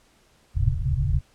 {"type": "low-pass noise", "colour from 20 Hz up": "white", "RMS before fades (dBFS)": -22, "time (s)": [0.54, 1.21], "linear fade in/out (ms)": 50, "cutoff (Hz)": 140, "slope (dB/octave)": 96, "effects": ["pink hiss -60 dBFS RMS until 1.34 s", "low-pass 10000 Hz 12 dB/octave"]}